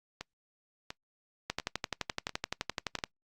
two click trains, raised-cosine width 0.2 ms, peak -21 / -14 dBFS, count 5 / 19, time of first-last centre 0.21-2.988 / 1.5-3.038 s, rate 1.44 / 11.7 Hz, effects noise-tail reverb RT60 0.1 s tail -23 dB re dry + Opus 48 kbps

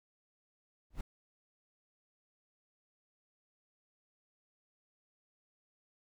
brown noise with exponential growth, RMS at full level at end -32 dBFS, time 0.9-1.01 s, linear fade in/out 5 ms, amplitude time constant 22 ms, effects none

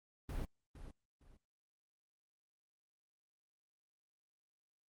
brown noise with echo, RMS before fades -40 dBFS, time 0.29-0.45 s, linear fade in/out 2 ms, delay 460 ms, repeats 2, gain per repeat -11 dB, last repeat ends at 1.37 s, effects Opus 24 kbps

